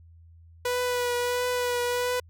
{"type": "tone with vibrato", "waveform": "sawtooth", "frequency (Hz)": 491.1, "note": "B4", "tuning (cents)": -10, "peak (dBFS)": -21, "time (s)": [0.65, 2.2], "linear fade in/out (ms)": 5, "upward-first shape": "triangle", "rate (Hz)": 1.5, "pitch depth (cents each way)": 23, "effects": ["added 83 Hz sine -49 dBFS peak until 2.29 s"]}